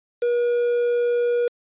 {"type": "tone with quantisation", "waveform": "triangle", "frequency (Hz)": 480.2, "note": "B4", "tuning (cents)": -49, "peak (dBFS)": -16, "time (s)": [0.22, 1.48], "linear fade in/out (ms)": 5, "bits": 6, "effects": ["resampled to 8000 Hz"]}